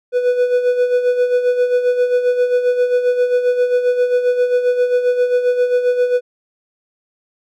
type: tone with tremolo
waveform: triangle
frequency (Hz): 493.9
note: B4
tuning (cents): 0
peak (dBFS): -8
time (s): 0.12-6.21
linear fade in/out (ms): 50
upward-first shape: sine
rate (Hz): 7.5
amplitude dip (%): 60
effects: none